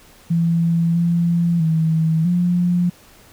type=tone with pitch steps; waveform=sine; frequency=167.6 / 170.6 / 160.6 / 176.4 Hz; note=E3 / F3 / E3 / F3; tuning=+29 / -40 / -45 / +18 cents; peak=-14 dBFS; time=0.3-2.9 s; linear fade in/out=10 ms; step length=650 ms; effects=pink hiss -48 dBFS RMS until 3.32 s